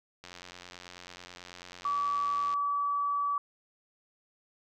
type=click train; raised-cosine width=0.2 ms; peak=-28 dBFS; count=206; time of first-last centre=0.24-2.538 s; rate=89.2 Hz
type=tone; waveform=sine; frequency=1147 Hz; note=D6; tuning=41 cents flat; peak=-27 dBFS; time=1.85-3.38 s; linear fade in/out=2 ms
effects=none